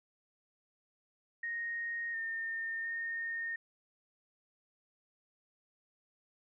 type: tone with pitch steps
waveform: sine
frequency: 1863 / 1820 / 1838 Hz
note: A#6 / A#6 / A#6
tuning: -2 / -42 / -25 cents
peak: -35 dBFS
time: 1.43-3.56 s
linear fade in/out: 5 ms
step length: 710 ms
effects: none